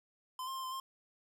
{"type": "tone with pitch steps", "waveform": "square", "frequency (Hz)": [1027, 1060, 1052, 1035, 1060], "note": ["C6", "C6", "C6", "C6", "C6"], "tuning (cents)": [-33, 22, 9, -19, 22], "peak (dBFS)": -39, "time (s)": [0.39, 0.8], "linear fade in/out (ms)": 2, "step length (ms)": 82, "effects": []}